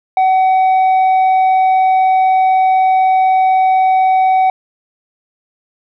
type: tone with tanh clipping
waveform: sine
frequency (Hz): 754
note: F#5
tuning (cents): +32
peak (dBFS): -9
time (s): 0.17-4.5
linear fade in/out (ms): 2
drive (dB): 4
effects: none